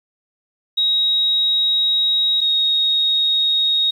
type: tone pair in turn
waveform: sine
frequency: 3800 / 3752 Hz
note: A#7 / A#7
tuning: +33 / +11 cents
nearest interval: unison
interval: 22 cents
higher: first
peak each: -14 dBFS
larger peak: neither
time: 0.77-2.41 / 2.41-3.91 s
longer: first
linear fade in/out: 10 ms
effects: 8-bit